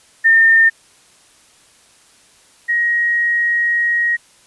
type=tone pair in turn; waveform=sine; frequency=1813 / 1887.8 Hz; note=A#6 / A#6; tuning=-49 / +21 cents; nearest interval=minor second; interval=70 cents; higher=second; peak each=-7 / -13 dBFS; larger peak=first; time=0.24-0.7 / 2.68-4.17 s; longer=second; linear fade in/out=20 ms; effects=white hiss -50 dBFS RMS until 4.46 s + resampled to 24000 Hz